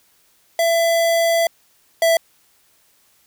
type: tone pair in turn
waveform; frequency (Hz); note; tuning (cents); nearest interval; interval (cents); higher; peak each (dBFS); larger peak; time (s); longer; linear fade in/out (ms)
square; 669 / 662.1; E5 / E5; +25 / +7; unison; 18; first; -15 / -13; second; 0.59-1.47 / 2.02-2.17; first; 2
effects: white hiss -58 dBFS RMS until 3.26 s